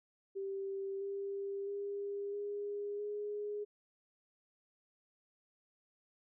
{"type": "tone with pitch steps", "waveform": "sine", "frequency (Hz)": [390.8, 396.7, 402.7, 408.8, 415], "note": ["G4", "G4", "G4", "G#4", "G#4"], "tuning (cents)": [-5, 21, 47, -27, -1], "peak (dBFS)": -37, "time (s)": [0.35, 3.65], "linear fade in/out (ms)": 20, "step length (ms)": 660, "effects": []}